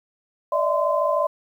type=tone cluster; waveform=sine; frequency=587 / 641 / 667 / 1031 Hz; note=D5 / E5 / E5 / C6; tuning=-1 / -49 / +20 / -26 cents; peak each=-22 / -24 / -31 / -23 dBFS; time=0.52-1.27 s; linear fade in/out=5 ms; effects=9-bit